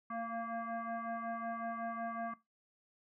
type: tone with frequency modulation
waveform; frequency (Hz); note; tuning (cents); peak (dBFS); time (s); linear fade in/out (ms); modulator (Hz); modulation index
sine; 233.2; A#3; +1; -37; 0.1-2.34; 5; 461; 2.6
effects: noise-tail reverb RT60 0.2 s tail -18 dB re dry